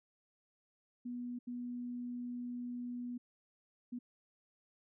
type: tone bursts at uneven times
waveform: sine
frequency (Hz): 244.1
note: B3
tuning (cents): -20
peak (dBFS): -39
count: 3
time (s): 1.05-1.39 / 1.47-3.18 / 3.92-3.99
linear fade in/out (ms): 10
effects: none